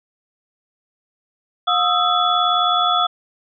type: tone cluster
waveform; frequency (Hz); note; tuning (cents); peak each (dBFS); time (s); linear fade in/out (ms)
sine; 715 / 1251 / 1330 / 3419; F5 / D#6 / E6 / G#7; +41 / +9 / +15 / +50; -20; 1.67-3.07; 10
effects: none